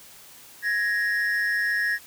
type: ring-modulated tone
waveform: triangle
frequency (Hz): 1769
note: A6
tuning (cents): +9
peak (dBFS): -17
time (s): 0.62-1.99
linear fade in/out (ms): 50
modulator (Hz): 103
effects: white hiss -48 dBFS RMS until 2.06 s